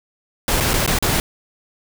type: noise with dropouts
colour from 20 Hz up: pink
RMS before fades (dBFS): -18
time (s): 0.48-1.2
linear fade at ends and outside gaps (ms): 1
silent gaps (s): 0.602-0.606 / 0.734-0.739 / 0.863-0.876 / 0.987-1.025
effects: none